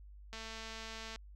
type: click train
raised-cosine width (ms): 0.2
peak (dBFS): -29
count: 186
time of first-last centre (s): 0.33-1.16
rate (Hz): 223
effects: added 50 Hz sine -51 dBFS peak until 1.35 s